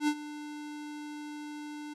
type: tone with ADSR envelope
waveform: square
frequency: 297.8 Hz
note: D4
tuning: 24 cents sharp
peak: -24 dBFS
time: 0-1.94 s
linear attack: 78 ms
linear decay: 62 ms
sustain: -16 dB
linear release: 12 ms
effects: low-pass 9000 Hz 12 dB/octave